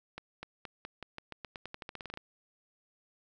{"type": "accelerating click train", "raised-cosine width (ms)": 0.3, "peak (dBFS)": -25, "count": 19, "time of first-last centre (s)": [0.18, 2.174], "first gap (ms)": 250, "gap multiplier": 0.89, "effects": []}